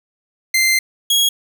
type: tone pair in turn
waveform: sawtooth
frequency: 2083 / 3310 Hz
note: C7 / G#7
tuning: -8 / -6 cents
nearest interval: minor sixth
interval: 802 cents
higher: second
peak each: -9 dBFS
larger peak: neither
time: 0.54-0.79 / 1.1-1.29 s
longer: first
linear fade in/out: 5 ms
effects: none